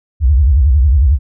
sine tone with vibrato, 68.4 Hz, C#2, 23 cents flat, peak -6 dBFS, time 0.2-1.19 s, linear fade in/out 50 ms, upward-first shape sine, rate 11 Hz, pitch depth 260 cents each way, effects none

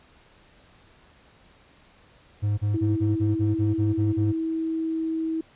triangle tone bursts, 103.6 Hz, G#2, 4 cents flat, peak -19 dBFS, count 10, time 2.42-4.326 s, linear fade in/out 20 ms, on 160 ms, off 34 ms
sine tone with pitch glide, 324.5 to 322.3 Hz, E4 to E4, -27 to -39 cents, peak -24 dBFS, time 2.74-5.41 s, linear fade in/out 5 ms, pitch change -12 cents, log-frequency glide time 4.02-5.23 s
effects pink hiss -56 dBFS RMS until 5.55 s + resampled to 8000 Hz

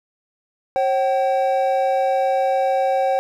triangle tone pair together, 539 / 766.2 Hz, C#5 / G5, -49 / -40 cents, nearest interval tritone, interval 609 cents, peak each -17 dBFS, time 0.76-3.19 s, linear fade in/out 0 ms, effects none

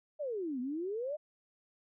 sine exponential two-way sweep, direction down then up, 626 to 241.2 to 626 Hz, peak -34 dBFS, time 0.19-1.17 s, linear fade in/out 20 ms, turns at 0.6 s, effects none

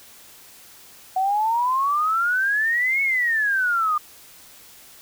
sine exponential two-way sweep, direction up then down, 740 to 2217 to 1198 Hz, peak -18 dBFS, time 1.16-3.98 s, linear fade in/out 5 ms, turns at 3.02 s, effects white hiss -47 dBFS RMS until 5.01 s

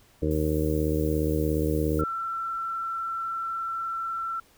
harmonic tone, 77.1 Hz, D#2, 15 cents flat, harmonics 1 / 2 / 3 / 4 / 5 / 6 / 7, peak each -28 / -30 / -37 / -28 / -34 / -29 / -36 dBFS, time 0.22-2.04 s, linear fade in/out 5 ms
violet noise, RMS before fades -44 dBFS, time 0.31-2.01 s, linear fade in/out 0 ms
sine tone with vibrato, 1344 Hz, E6, 33 cents sharp, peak -28 dBFS, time 1.99-4.4 s, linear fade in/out 5 ms, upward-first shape sine, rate 20 Hz, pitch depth 25 cents each way
effects pink hiss -59 dBFS RMS until 4.57 s

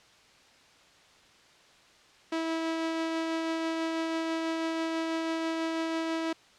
sawtooth tone with tremolo, 325.6 Hz, E4, 21 cents flat, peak -24 dBFS, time 2.32-6.33 s, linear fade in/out 5 ms, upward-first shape triangle, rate 6.1 Hz, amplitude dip 25%, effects white hiss -58 dBFS RMS until 6.58 s + low-pass 5000 Hz 12 dB/octave

